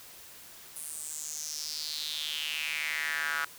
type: tone with high-pass filter sweep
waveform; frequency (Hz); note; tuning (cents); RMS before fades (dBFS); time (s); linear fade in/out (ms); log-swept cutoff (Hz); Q
square; 76.2; D#2; -36; -35; 0.76-3.45; 0; 10000 to 1400; 4.9
effects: white hiss -50 dBFS RMS until 3.58 s